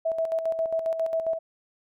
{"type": "tone with tremolo", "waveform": "sine", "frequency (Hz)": 652, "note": "E5", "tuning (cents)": -19, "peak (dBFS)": -22, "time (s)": [0.05, 1.39], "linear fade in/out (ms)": 10, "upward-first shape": "square", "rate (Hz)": 7.4, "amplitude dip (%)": 55, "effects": []}